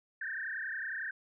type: tone with frequency modulation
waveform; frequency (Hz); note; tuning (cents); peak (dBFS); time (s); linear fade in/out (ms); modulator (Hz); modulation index
sine; 1687; G#6; +27; -35; 0.21-1.11; 5; 30.9; 5.2
effects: none